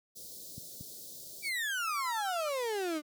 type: band-stop noise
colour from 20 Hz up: white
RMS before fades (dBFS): -47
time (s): 0.15-1.5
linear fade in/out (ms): 20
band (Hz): 630 to 3800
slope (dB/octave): 48
type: clicks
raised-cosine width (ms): 5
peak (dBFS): -30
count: 2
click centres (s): 0.58 / 0.809
type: exponential sweep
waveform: 35% pulse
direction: down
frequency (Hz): 2349 to 292.2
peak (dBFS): -30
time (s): 1.42-3.02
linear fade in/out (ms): 50
type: tone with tremolo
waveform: sine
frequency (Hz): 1341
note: E6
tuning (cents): +29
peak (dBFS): -36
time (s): 1.86-2.49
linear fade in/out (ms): 10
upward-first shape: triangle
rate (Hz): 10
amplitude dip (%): 100
effects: high-pass 100 Hz 12 dB/octave